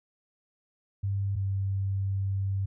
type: tone pair in turn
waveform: sine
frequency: 98.9 / 97.48 Hz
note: G2 / G2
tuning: +16 / -9 cents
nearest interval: unison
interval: 25 cents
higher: first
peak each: -26 dBFS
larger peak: neither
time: 1.03-1.36 / 1.36-2.66 s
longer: second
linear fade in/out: 10 ms
effects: none